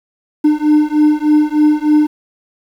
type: beating tone pair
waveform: triangle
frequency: 300 / 303.3 Hz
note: D4 / D#4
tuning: +37 / -44 cents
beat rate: 3.3 Hz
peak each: -10 dBFS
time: 0.44-2.07 s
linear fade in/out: 10 ms
effects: 7-bit